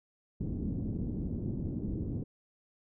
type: low-pass noise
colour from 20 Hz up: white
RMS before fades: -35 dBFS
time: 0.4-2.24 s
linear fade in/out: 10 ms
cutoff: 280 Hz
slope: 24 dB/octave
effects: none